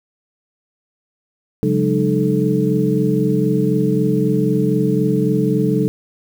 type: tone cluster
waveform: sine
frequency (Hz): 136.7 / 179.8 / 203.7 / 303.5 / 435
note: C#3 / F#3 / G#3 / D#4 / A4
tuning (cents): -24 / -49 / -33 / -43 / -20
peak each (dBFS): -20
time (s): 1.63-5.88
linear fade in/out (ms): 0
effects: 7-bit